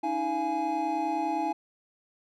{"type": "tone cluster", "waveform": "triangle", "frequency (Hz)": [290.8, 320.7, 688, 837], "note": ["D4", "E4", "F5", "G#5"], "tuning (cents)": [-17, -48, -26, 13], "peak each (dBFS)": [-35, -30, -33, -27], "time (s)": [0.03, 1.53], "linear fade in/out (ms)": 10, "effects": []}